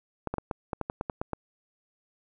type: clicks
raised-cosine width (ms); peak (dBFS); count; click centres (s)
1; -16; 11; 0.273 / 0.34 / 0.383 / 0.512 / 0.732 / 0.813 / 0.899 / 1.011 / 1.098 / 1.215 / 1.333
effects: none